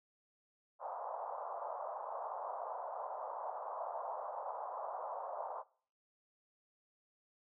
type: band-pass noise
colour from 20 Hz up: pink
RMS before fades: -43 dBFS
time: 0.79-5.64 s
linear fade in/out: 50 ms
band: 570 to 1100 Hz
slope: 48 dB/octave
effects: noise-tail reverb RT60 0.5 s tail -22 dB re dry